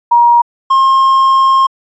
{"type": "tone pair in turn", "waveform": ["sine", "triangle"], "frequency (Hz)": [949, 1068.3], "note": ["A#5", "C6"], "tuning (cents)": [31, 36], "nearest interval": "major second", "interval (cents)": 205, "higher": "second", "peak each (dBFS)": -4, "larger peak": "neither", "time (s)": [[0.11, 0.42], [0.7, 1.67]], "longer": "second", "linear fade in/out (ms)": 10, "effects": ["resampled to 16000 Hz"]}